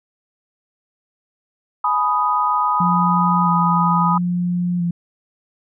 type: chord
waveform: sine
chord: G# minor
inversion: none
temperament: equal with one note detuned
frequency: 840.7 / 987.8 / 1244.5 Hz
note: G#5 / B5 / D#6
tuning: +21 / 0 / 0 cents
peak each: -23 / -19 / -18 dBFS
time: 1.84-4.18 s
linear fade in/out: 5 ms
type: tone with vibrato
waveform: sine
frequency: 174.61 Hz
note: F3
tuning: in tune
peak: -17 dBFS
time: 2.8-4.91 s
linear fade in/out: 5 ms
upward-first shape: square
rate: 0.75 Hz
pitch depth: 21 cents each way
effects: none